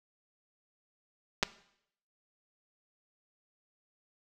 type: clicks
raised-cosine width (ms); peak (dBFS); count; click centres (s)
0.2; -9; 2; 1.428 / 1.433
effects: noise-tail reverb RT60 0.7 s tail -17 dB re dry